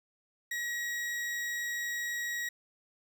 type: tone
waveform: 40% pulse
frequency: 1906 Hz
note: A#6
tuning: 38 cents sharp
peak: -32 dBFS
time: 0.51-2.49 s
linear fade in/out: 5 ms
effects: none